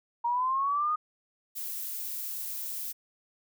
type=linear sweep; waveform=sine; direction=up; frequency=935 to 1244.5 Hz; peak=-25 dBFS; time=0.24-0.96 s; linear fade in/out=10 ms
type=noise; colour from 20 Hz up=violet; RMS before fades=-36 dBFS; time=1.55-2.93 s; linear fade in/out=20 ms
effects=none